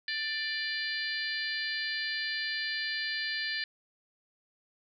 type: harmonic tone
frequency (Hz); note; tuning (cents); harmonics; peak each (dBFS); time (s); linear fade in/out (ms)
590; D5; +8; 3 / 4 / 5 / 6 / 7 / 8; -34 / -41 / -42 / -43 / -38 / -39; 0.08-3.64; 2
effects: none